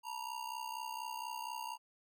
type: ring-modulated tone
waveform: square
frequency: 932.3 Hz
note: A#5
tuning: in tune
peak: -38 dBFS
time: 0.03-1.78 s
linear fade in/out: 50 ms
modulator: 32.1 Hz
effects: none